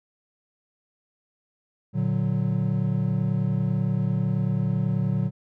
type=chord; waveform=triangle; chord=Bb augmented; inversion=none; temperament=equal; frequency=116.54 / 146.83 / 185 Hz; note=Bb2 / D3 / F#3; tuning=0 / 0 / 0 cents; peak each=-24 dBFS; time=1.93-5.31 s; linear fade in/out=50 ms; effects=none